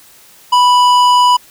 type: tone with tanh clipping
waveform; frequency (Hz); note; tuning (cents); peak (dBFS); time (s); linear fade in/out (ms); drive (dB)
sine; 987; B5; -1; -8; 0.52-1.37; 10; 14
effects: white hiss -43 dBFS RMS until 1.5 s